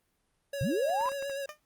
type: tone with vibrato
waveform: square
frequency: 554 Hz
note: C#5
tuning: 1 cent flat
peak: -34 dBFS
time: 0.53-1.46 s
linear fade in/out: 5 ms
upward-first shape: sine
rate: 8.4 Hz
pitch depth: 31 cents each way
type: linear sweep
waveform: sine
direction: up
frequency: 98.5 to 1046.5 Hz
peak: -27 dBFS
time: 0.61-1.09 s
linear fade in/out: 0 ms
type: clicks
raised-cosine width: 0.5 ms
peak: -31 dBFS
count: 5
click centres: 1.011 / 1.058 / 1.118 / 1.225 / 1.297 s
type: tone with exponential decay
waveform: 15% pulse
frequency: 604 Hz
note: D5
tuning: 48 cents sharp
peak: -30 dBFS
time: 1.49-1.6 s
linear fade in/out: 1 ms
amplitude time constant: 22 ms
effects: pink hiss -75 dBFS RMS until 1.65 s + Opus 32 kbps